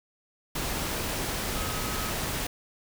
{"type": "tone in noise", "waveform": "sine", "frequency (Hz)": 1272, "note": "D#6", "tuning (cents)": 38, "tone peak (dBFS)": -39, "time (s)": [1.56, 2.12], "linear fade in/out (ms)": 5, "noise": "pink", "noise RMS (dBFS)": -31, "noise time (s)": [0.55, 2.47], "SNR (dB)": -11, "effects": []}